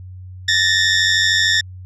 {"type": "tone pair together", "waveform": "20% pulse", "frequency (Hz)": [1758, 1851], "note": ["A6", "A#6"], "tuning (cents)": [-2, -13], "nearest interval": "minor second", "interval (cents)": 89, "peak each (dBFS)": -11, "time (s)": [0.48, 1.61], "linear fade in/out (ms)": 5, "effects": ["added 92 Hz sine -32 dBFS peak until 1.85 s", "resampled to 22050 Hz"]}